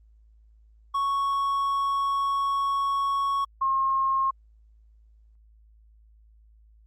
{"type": "tone pair in turn", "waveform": ["triangle", "sine"], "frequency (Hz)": [1108.7, 1073.4], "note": ["C#6", "C6"], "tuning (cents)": [0, 44], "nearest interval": "minor second", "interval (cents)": 56, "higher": "first", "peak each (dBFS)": -21, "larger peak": "neither", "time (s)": [[0.94, 3.45], [3.61, 4.31]], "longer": "first", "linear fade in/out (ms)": 10, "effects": ["added 54 Hz sine -53 dBFS peak until 6.86 s", "Opus 32 kbps"]}